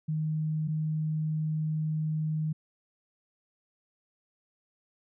sine tone pair in turn, 155.56 / 155.56 Hz, D#3 / D#3, 0 / 0 cents, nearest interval unison, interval 0 cents, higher neither, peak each -27 dBFS, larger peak neither, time 0.08-0.68 / 0.68-2.53 s, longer second, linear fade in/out 10 ms, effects none

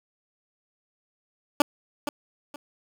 15% pulse tone with echo, 290.8 Hz, D4, 17 cents flat, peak -9 dBFS, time 1.6-1.62 s, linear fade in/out 2 ms, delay 470 ms, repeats 2, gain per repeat -11 dB, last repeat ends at 2.56 s, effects none

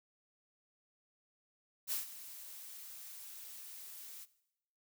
blue noise with ADSR envelope, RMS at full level -35 dBFS, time 1.87-4.26 s, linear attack 50 ms, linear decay 140 ms, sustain -15 dB, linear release 30 ms, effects noise-tail reverb RT60 0.8 s tail -18 dB re dry

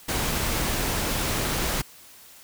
pink noise, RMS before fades -26 dBFS, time 0.08-1.82 s, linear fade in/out 10 ms, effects white hiss -49 dBFS RMS until 2.43 s

